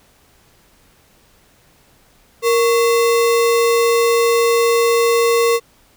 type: tone with sample-and-hold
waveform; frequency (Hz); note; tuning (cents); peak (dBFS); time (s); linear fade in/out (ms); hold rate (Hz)
sine; 466.2; A#4; 0; -11; 2.42-5.6; 50; 1575
effects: pink hiss -53 dBFS RMS until 5.96 s